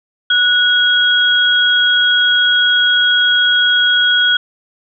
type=tone pair together; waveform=sine; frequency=1469 / 3298 Hz; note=F#6 / G#7; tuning=-13 / -13 cents; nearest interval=octave + major second; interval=1400 cents; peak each=-12 dBFS; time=0.3-4.37 s; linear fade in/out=5 ms; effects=none